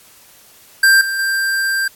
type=tone with level steps; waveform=square; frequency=1580 Hz; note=G6; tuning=13 cents sharp; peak=-8 / -19 / -16 dBFS; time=0.83-1.88 s; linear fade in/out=5 ms; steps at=1.01 / 1.19 s; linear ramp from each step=2 ms; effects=white hiss -46 dBFS RMS until 1.95 s + AAC 64 kbps